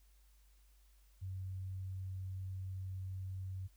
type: tone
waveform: sine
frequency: 94.3 Hz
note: F#2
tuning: 33 cents sharp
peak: -40 dBFS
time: 1.21-3.68 s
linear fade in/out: 20 ms
effects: added 50 Hz sine -63 dBFS peak until 3.76 s + white hiss -74 dBFS RMS until 3.76 s